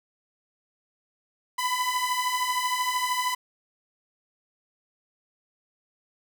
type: beating tone pair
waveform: sawtooth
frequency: 993 / 1006 Hz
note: B5 / B5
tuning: +9 / +32 cents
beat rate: 13 Hz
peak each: -25 / -23 dBFS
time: 1.58-3.35 s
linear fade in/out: 10 ms
effects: none